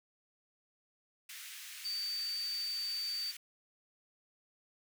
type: high-pass noise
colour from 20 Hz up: pink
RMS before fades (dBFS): -48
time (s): 1.29-3.37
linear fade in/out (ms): 5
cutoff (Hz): 1800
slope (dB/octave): 24
type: tone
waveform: sine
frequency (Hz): 4602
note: D8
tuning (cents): -36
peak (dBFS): -35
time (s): 1.84-3.32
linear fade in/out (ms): 20
effects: none

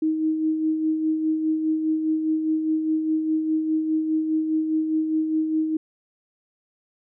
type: tone with tremolo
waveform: sine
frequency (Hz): 314.6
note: D#4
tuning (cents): +19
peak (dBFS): -18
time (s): 0.02-5.77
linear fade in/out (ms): 5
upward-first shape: sine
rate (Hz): 4.9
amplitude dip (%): 45
effects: none

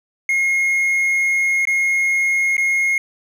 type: tone with dropouts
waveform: triangle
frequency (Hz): 2151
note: C7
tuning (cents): +47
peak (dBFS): -13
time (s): 0.29-2.98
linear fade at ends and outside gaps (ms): 2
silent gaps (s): 1.653-1.672 / 2.568-2.579
effects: none

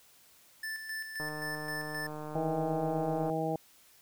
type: tone with tremolo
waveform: square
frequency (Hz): 1760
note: A6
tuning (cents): 0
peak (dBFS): -36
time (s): 0.63-2.07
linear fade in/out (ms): 5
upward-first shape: square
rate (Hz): 3.8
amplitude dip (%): 50
type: click train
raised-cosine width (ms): 1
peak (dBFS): -28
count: 320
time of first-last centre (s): 1.2-3.299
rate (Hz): 152
type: harmonic tone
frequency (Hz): 160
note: D#3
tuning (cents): +49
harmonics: 1 / 2 / 3 / 4 / 5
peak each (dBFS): -36 / -36 / -36 / -36 / -36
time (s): 2.35-3.56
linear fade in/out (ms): 2
effects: white hiss -61 dBFS RMS until 4.01 s

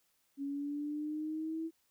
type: exponential sweep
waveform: sine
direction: up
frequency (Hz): 277.2 to 327.4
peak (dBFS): -35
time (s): 0.37-1.71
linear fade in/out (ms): 50
effects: white hiss -75 dBFS RMS until 1.9 s

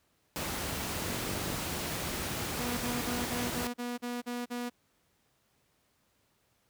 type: noise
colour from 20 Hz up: pink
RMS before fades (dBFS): -35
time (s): 0.36-3.67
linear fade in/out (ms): 0
type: click train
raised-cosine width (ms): 2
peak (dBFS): -26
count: 26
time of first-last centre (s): 1.02-1.544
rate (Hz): 47.7
type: tone bursts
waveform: sawtooth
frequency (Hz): 242.6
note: B3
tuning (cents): -31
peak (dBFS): -30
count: 9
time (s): 2.58-4.7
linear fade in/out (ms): 20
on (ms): 200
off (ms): 40
effects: pink hiss -72 dBFS RMS until 6.69 s + high-pass 60 Hz 12 dB/octave

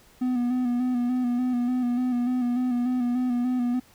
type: tone with vibrato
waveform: triangle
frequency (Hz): 247.2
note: B3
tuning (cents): +2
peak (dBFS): -20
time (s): 0.21-3.8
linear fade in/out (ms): 10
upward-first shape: square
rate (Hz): 3.4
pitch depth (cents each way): 33
effects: pink hiss -56 dBFS RMS until 3.94 s

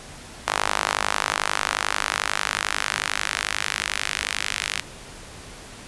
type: tone with high-pass filter sweep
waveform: sawtooth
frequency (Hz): 51.2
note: G#1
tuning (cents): -24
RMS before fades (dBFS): -26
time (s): 0.47-4.81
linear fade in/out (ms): 5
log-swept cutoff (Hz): 960 to 2200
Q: 1.3
effects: pink hiss -41 dBFS RMS until 5.87 s + resampled to 24000 Hz

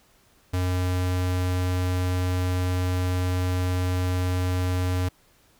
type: tone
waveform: square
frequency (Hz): 90.9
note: F#2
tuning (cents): -30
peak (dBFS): -23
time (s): 0.53-5.09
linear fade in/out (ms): 10
effects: pink hiss -60 dBFS RMS until 5.59 s

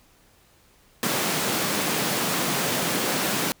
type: high-pass noise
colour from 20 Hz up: pink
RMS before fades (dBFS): -25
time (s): 1.03-3.52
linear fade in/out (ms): 0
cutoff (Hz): 150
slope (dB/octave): 24
effects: pink hiss -58 dBFS RMS until 3.6 s

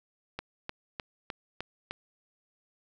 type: click train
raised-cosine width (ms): 0.3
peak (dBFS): -19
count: 6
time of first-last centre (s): 0.39-1.91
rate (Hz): 3.29
effects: none

